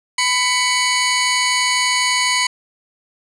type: tone pair together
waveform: 15% pulse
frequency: 996 / 2236 Hz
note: B5 / C#7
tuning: +14 / +14 cents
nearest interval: octave + major second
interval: 1400 cents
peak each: -11 dBFS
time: 0.18-2.47 s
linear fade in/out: 5 ms
effects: resampled to 22050 Hz + 7-bit